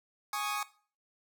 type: chord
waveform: sawtooth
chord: Ab suspended fourth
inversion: none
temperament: equal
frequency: 830.6 / 1108.7 / 1244.5 Hz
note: Ab5 / Db6 / Eb6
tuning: 0 / 0 / 0 cents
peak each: -33 dBFS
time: 0.33-0.63 s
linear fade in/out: 2 ms
effects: noise-tail reverb RT60 0.4 s tail -17 dB re dry